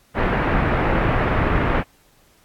pink low-pass noise, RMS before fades -19 dBFS, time 0.14-1.84 s, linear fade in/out 50 ms, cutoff 2100 Hz, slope 24 dB/octave, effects pink hiss -57 dBFS RMS until 2.44 s + AAC 64 kbps

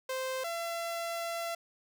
sawtooth tone pair in turn, 521 / 676 Hz, C5 / E5, -7 / +43 cents, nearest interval perfect fourth, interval 450 cents, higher second, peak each -29 / -30 dBFS, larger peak first, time 0.09-0.44 / 0.44-1.55 s, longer second, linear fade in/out 5 ms, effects none

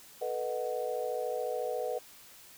sine chord, B dominant seventh, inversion third, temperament equal, 440 / 493.9 / 622.3 / 740 Hz, A4 / B4 / D#5 / F#5, 0 / 0 / 0 / 0 cents, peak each -38 / -34 / -38 / -39 dBFS, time 0.21-1.99 s, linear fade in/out 10 ms, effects white hiss -54 dBFS RMS until 2.57 s

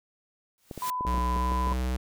white noise with exponential growth, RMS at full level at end -33 dBFS, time 0.58-0.9 s, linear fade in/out 0 ms, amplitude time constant 69 ms
clicks, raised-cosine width 2 ms, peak -23 dBFS, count 10, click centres 0.712 / 0.777 / 1.009 / 1.051 / 1.143 / 1.18 / 1.364 / 1.519 / 1.672 / 1.719 s
sine tone, 1002 Hz, B5, 25 cents sharp, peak -28 dBFS, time 0.82-1.73 s, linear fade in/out 2 ms
square tone with pitch glide, 61.74 to 63.22 Hz, B1 to B1, 0 to +41 cents, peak -27 dBFS, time 1.06-1.97 s, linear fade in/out 10 ms, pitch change +41 cents, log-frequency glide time 1.34-1.49 s
effects none

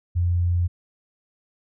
sine tone, 87.5 Hz, F2, 4 cents sharp, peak -18 dBFS, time 0.15-0.68 s, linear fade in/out 20 ms, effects none

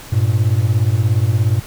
triangle beating tone pair, 100 / 117 Hz, G2 / A#2, +35 / +7 cents, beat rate 17 Hz, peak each -13 dBFS, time 0.12-1.6 s, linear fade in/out 10 ms, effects pink hiss -36 dBFS RMS until 1.66 s

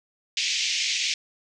pink band-pass noise, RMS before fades -26 dBFS, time 0.37-1.14 s, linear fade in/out 2 ms, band 2200 to 6700 Hz, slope 48 dB/octave, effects none

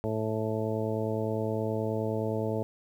harmonic tone, 109.6 Hz, A2, 6 cents flat, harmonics 1 / 2 / 3 / 4 / 5 / 6 / 8, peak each -33 / -35 / -37 / -33 / -36 / -37 / -42 dBFS, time 0.04-2.63 s, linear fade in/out 0 ms, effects 10-bit

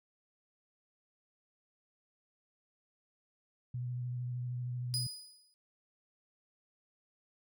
sine tone with vibrato, 123.47 Hz, B2, in tune, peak -35 dBFS, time 3.74-5.07 s, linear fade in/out 5 ms, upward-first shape sine, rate 13 Hz, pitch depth 19 cents each way
30% pulse tone with exponential decay, 4959 Hz, D#8, 7 cents flat, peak -28 dBFS, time 4.94-5.54 s, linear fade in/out 0 ms, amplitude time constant 130 ms
effects none

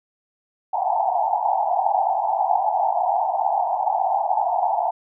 pink band-pass noise, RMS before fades -21 dBFS, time 0.73-4.91 s, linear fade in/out 10 ms, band 690 to 900 Hz, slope 96 dB/octave, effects none

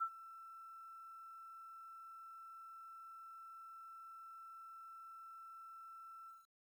sine tone with ADSR envelope, 1337 Hz, E6, 24 cents sharp, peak -33 dBFS, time 0-6.47 s, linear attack 21 ms, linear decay 67 ms, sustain -19 dB, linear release 190 ms, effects 12-bit

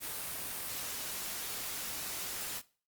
white noise with ADSR envelope, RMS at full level -37 dBFS, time 0-2.62 s, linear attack 52 ms, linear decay 5 ms, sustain -2 dB, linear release 43 ms, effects noise-tail reverb RT60 0.4 s tail -20 dB re dry + Opus 32 kbps

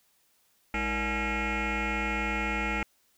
sine tone with frequency modulation, 1108.7 Hz, C#6, in tune, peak -25 dBFS, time 0.74-2.83 s, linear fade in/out 2 ms, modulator 263 Hz, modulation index 5.5, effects tanh soft clip ceiling -25 dBFS + white hiss -68 dBFS RMS until 3.17 s

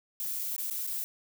violet noise with dropouts, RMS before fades -34 dBFS, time 0.2-1.04 s, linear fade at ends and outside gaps 0 ms, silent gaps 0.39-0.394 / 0.563-0.581 / 0.7-0.709 / 0.867-0.874 s, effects none

